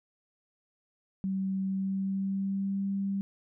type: tone with pitch glide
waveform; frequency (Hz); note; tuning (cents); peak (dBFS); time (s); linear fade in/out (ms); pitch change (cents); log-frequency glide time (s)
sine; 191.8 to 196.74; G3 to G3; -37 to +7; -28; 1.24-3.21; 0; +44; 1.64-2.86
effects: none